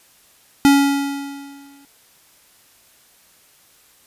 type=tone with exponential decay; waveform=square; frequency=280 Hz; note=C#4; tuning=18 cents sharp; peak=-8 dBFS; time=0.65-1.85 s; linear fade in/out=0 ms; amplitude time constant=260 ms; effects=white hiss -53 dBFS RMS until 4.06 s + resampled to 32000 Hz